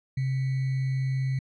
sine tone with sample-and-hold, 132.4 Hz, C3, 21 cents sharp, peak -24 dBFS, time 0.17-1.39 s, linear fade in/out 5 ms, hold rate 2100 Hz, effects low-pass 4000 Hz 12 dB/octave

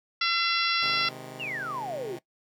harmonic tone, 679 Hz, F5, 49 cents flat, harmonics 2 / 3 / 4 / 5 / 6 / 7 / 8, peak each -28 / -30 / -31 / -32 / -33 / -33 / -34 dBFS, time 0.21-1.09 s, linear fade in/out 5 ms
10% pulse chord, Ab major, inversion first, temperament just, 129.78 / 155.74 / 207.7 Hz, C3 / Eb3 / Ab3, -14 / +2 / 0 cents, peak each -34 / -37 / -40 dBFS, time 0.82-2.19 s, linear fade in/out 5 ms
sine exponential sweep, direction down, 2974 to 329.6 Hz, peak -31 dBFS, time 1.39-2.17 s, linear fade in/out 20 ms
effects noise-tail reverb RT60 0.1 s tail -18 dB re dry

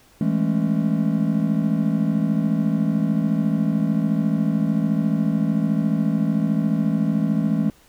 triangle chord, A major seventh, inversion second, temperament just, 165 / 206.2 / 220 / 275 Hz, E3 / G#3 / A3 / C#4, +2 / -12 / 0 / -14 cents, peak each -21 / -21 / -21 / -24 dBFS, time 0.21-7.7 s, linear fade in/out 2 ms, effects pink hiss -54 dBFS RMS until 7.88 s

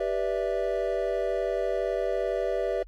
triangle chord, E minor seventh, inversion first, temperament equal with one note detuned, 392 / 489.9 / 587.3 / 659.3 Hz, G4 / B4 / D5 / E5, 0 / -14 / 0 / 0 cents, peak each -29 dBFS, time 0-2.83 s, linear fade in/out 5 ms, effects added 44 Hz sine -44 dBFS peak until 2.87 s + AAC 64 kbps

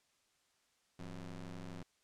25% pulse ring-modulated tone, 92.2 Hz, F#2, 6 cents flat, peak -38 dBFS, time 0.99-1.83 s, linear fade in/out 5 ms, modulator 80.1 Hz, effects white hiss -75 dBFS RMS until 2.03 s + low-pass 8000 Hz 12 dB/octave

